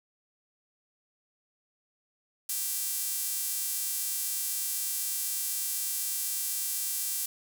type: tone with high-pass filter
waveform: sawtooth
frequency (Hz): 392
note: G4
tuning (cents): 0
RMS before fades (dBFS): -32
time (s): 2.49-7.26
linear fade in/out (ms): 5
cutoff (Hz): 9200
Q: 0.82
effects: none